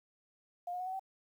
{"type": "tone with pitch steps", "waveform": "sine", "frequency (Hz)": [706, 720.8, 736, 751.4, 767.2], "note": ["F5", "F#5", "F#5", "F#5", "G5"], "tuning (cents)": [19, -45, -9, 26, -37], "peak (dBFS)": -36, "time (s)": [0.67, 0.995], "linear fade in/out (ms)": 5, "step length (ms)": 65, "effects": ["11-bit"]}